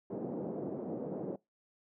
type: band-pass noise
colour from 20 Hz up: white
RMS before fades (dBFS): -39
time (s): 0.1-1.36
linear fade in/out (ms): 5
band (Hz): 150 to 520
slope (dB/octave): 24
effects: noise-tail reverb RT60 0.2 s tail -23 dB re dry